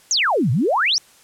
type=exponential two-way sweep; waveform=sine; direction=down then up; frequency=7110 to 109 to 5960 Hz; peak=-15 dBFS; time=0.11-0.98 s; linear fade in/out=0 ms; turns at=0.51 s; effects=white hiss -51 dBFS RMS until 1.23 s + low-pass 11000 Hz 12 dB/octave